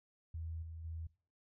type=tone with level steps; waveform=sine; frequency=81.5 Hz; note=E2; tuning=19 cents flat; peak=-40 / -45 / -41 dBFS; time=0.34-1.07 s; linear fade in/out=5 ms; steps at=0.62 / 0.84 s; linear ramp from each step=10 ms; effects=noise-tail reverb RT60 0.4 s tail -21 dB re dry